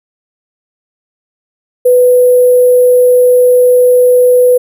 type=tone with sample-and-hold; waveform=sine; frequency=497.2 Hz; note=B4; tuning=12 cents sharp; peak=-3 dBFS; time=1.85-4.58 s; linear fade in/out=10 ms; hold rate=11025 Hz; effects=none